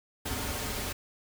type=noise with comb filter; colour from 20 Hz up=pink; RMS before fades=-34 dBFS; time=0.25-0.93 s; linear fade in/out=10 ms; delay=6 ms; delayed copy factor=-0.75; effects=none